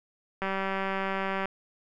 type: click train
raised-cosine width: 0.5 ms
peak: -16 dBFS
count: 201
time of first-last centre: 0.42-1.456 s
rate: 193 Hz
effects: none